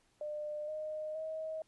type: tone with pitch steps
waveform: sine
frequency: 600 / 616.5 / 633.5 Hz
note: D5 / D#5 / D#5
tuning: +37 / -16 / +31 cents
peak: -37 dBFS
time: 0.21-1.62 s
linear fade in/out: 2 ms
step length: 470 ms
effects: pink hiss -72 dBFS RMS until 1.67 s + resampled to 24000 Hz

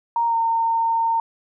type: tone with pitch glide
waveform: sine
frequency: 932.3 to 913.6 Hz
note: A#5 to A#5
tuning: 0 to -35 cents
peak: -17 dBFS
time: 0.16-1.2 s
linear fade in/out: 2 ms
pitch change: -35 cents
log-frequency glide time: 0.27-0.36 s
effects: none

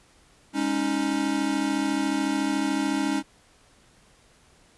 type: chord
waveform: square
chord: Ab suspended fourth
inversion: none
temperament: equal with one note detuned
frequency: 204.1 / 277.2 / 311.1 Hz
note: Ab3 / Db4 / Eb4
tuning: -30 / 0 / 0 cents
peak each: -32 / -27 / -28 dBFS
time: 0.53-3.23 s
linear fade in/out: 50 ms
effects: pink hiss -58 dBFS RMS until 4.77 s + resampled to 24000 Hz

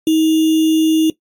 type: tone with sample-and-hold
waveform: sine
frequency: 317.5 Hz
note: D#4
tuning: 35 cents sharp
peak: -9 dBFS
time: 0.07-1.1 s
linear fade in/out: 2 ms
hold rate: 3150 Hz
effects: noise-tail reverb RT60 0.1 s tail -17 dB re dry + MP3 64 kbps

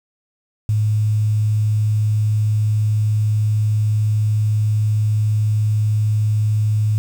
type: tone with quantisation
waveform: sine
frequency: 106.8 Hz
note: G#2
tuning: 49 cents sharp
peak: -14 dBFS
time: 0.69-6.98 s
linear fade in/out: 0 ms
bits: 7
effects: none

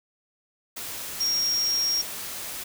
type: tone in noise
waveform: sine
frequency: 5588 Hz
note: F8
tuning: in tune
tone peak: -22 dBFS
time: 1.2-2.02 s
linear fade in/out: 10 ms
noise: white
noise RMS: -35 dBFS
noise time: 0.76-2.64 s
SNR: +10 dB
effects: none

